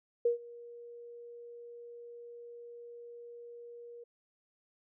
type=tone with ADSR envelope; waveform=sine; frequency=474.5 Hz; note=A#4; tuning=31 cents sharp; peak=-23 dBFS; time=0.25-4.04 s; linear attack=6 ms; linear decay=120 ms; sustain=-23 dB; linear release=8 ms; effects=none